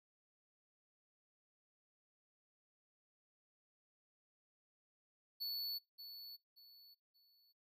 square tone with echo, 4439 Hz, C#8, 2 cents sharp, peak -40 dBFS, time 5.4-5.79 s, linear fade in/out 20 ms, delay 580 ms, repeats 3, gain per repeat -10 dB, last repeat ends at 7.53 s, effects noise-tail reverb RT60 0.2 s tail -23 dB re dry

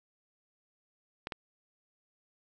clicks, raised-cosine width 0.3 ms, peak -20 dBFS, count 2, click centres 1.271 / 1.322 s, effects none

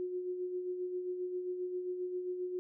sine tone with tremolo, 362.6 Hz, F#4, 35 cents flat, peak -33 dBFS, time 0-2.59 s, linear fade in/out 0 ms, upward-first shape sine, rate 7.5 Hz, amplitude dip 45%, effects none

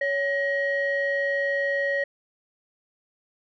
sine tone pair together, 560 / 1893.4 Hz, C#5 / A#6, +18 / +26 cents, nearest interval octave + major sixth, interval 2108 cents, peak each -24 dBFS, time 0.01-2.04 s, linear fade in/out 5 ms, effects tanh soft clip ceiling -17 dBFS

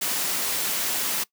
white noise, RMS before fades -26 dBFS, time 0.01-1.24 s, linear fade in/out 10 ms, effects noise-tail reverb RT60 0.1 s tail -21 dB re dry + high-pass 150 Hz 12 dB/octave

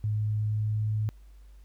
sine tone with pitch glide, 106.3 to 107.29 Hz, G#2 to A2, +41 to -43 cents, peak -25 dBFS, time 0.04-1.09 s, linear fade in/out 0 ms, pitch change +16 cents, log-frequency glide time 0.16-0.87 s, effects added 50 Hz sine -48 dBFS peak until 1.64 s + pink hiss -68 dBFS RMS until 1.64 s

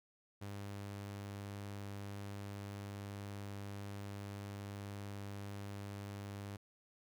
sawtooth tone, 100.6 Hz, G2, 45 cents sharp, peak -40 dBFS, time 0.41-6.57 s, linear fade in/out 10 ms, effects none

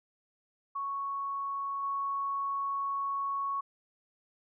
sine tone with level steps, 1108.7 Hz, C#6, in tune, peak -32 / -30 dBFS, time 0.75-3.61 s, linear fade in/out 10 ms, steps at 1.83 s, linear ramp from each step 2 ms, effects none

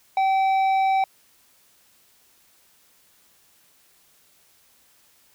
triangle tone with tanh clipping, 770 Hz, G5, 31 cents flat, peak -19 dBFS, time 0.17-1.04 s, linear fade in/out 2 ms, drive 12 dB, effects white hiss -59 dBFS RMS until 5.34 s

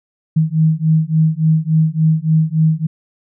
sine beating tone pair, 156.8 / 160.3 Hz, D#3 / E3, +14 / -48 cents, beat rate 3.5 Hz, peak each -14 dBFS, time 0.36-2.87 s, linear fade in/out 10 ms, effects none

